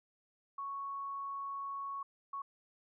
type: tone bursts at uneven times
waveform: sine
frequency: 1108.7 Hz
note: C#6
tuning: in tune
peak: -38 dBFS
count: 2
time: 0.58-2.03 / 2.33-2.42 s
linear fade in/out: 5 ms
effects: none